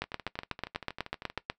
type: two click trains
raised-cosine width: 0.3 ms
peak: -24 / -15 dBFS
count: 18 / 13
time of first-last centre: 0.04-1.379 / 0.02-1.5 s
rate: 12.7 / 8.11 Hz
effects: noise-tail reverb RT60 0.1 s tail -19 dB re dry